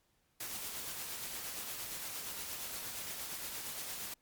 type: noise with tremolo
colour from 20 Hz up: white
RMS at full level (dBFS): -41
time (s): 0.4-4.14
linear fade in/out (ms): 5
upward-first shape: sine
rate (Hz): 8.6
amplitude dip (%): 30
effects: pink hiss -75 dBFS RMS until 4.21 s + MP3 96 kbps